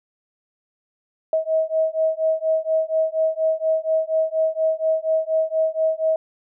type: beating tone pair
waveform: sine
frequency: 636 / 640.2 Hz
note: D#5 / D#5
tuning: +38 / +49 cents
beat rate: 4.2 Hz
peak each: -21 dBFS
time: 1.33-6.16 s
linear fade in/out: 2 ms
effects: none